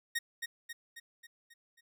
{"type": "tone with echo", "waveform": "sawtooth", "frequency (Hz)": 1864.7, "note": "A#6", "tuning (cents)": 0, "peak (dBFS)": -27, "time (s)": [0.15, 0.19], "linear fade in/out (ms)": 10, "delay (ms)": 270, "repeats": 6, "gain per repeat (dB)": -5, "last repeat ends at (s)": 1.81, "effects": []}